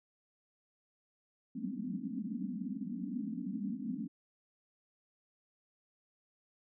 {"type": "band-pass noise", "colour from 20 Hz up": "white", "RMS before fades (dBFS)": -39, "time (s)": [1.55, 4.08], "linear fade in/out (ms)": 10, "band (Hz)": [180, 280], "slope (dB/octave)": 96, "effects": []}